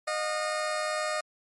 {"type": "tone pair together", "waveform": "20% pulse", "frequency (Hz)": [614, 716.3], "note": ["D#5", "F5"], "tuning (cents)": [-23, 44], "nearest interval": "minor third", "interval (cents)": 267, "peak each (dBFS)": [-24, -31], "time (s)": [0.07, 1.21], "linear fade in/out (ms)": 10, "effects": ["MP3 48 kbps"]}